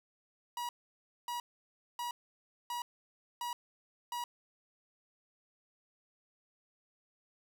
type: tone bursts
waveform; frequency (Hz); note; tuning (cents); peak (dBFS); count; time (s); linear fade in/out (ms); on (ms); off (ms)
45% pulse; 963; B5; -44; -36; 6; 0.57-4.24; 2; 120; 590
effects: none